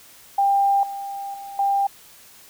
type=tone with level steps; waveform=sine; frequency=795 Hz; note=G5; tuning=24 cents sharp; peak=-15 / -28 / -33 / -17 dBFS; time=0.38-1.87 s; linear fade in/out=5 ms; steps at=0.83 / 1.34 / 1.59 s; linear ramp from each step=2 ms; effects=white hiss -48 dBFS RMS until 2.49 s